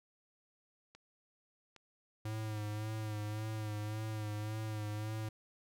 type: click train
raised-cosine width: 0.2 ms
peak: -38 dBFS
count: 4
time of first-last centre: 0.95-3.389 s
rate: 1.23 Hz
type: tone with vibrato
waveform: square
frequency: 107.3 Hz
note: A2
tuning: 43 cents flat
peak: -38 dBFS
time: 2.25-5.29 s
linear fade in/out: 5 ms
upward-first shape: sine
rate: 1.8 Hz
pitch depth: 37 cents each way
effects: none